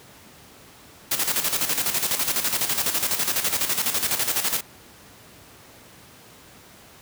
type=noise with tremolo; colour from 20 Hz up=white; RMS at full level=-22 dBFS; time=1.11-4.61 s; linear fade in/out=5 ms; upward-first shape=square; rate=12 Hz; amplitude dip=60%; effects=pink hiss -48 dBFS RMS until 7.01 s + high-pass 80 Hz 12 dB/octave